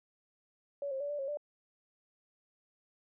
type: tone with pitch steps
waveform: sine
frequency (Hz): 566 / 534 / 575 / 585 / 544 / 588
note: C#5 / C5 / D5 / D5 / C#5 / D5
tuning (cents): +36 / +35 / -37 / -7 / -33 / +2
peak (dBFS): -34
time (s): 0.82-1.372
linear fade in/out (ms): 2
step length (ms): 92
effects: none